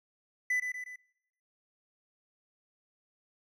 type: tone with echo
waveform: triangle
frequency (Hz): 1997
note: B6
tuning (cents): +19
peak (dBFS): -25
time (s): 0.5-0.6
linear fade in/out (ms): 5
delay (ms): 120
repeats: 3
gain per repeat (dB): -5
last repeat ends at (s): 0.96
effects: noise-tail reverb RT60 0.8 s tail -23 dB re dry